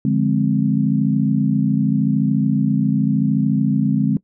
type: chord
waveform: sine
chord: D half-diminished seventh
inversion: none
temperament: equal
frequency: 146.83 / 174.61 / 207.7 / 261.6 Hz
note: D3 / F3 / Ab3 / C4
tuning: 0 / 0 / 0 / 0 cents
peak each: -19 / -24 / -18 / -20 dBFS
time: 0.05-4.17 s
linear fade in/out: 2 ms
effects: noise-tail reverb RT60 0.1 s tail -21 dB re dry